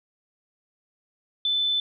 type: tone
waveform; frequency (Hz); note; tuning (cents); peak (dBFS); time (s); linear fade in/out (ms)
sine; 3516; A7; -2; -21; 1.45-1.8; 2
effects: none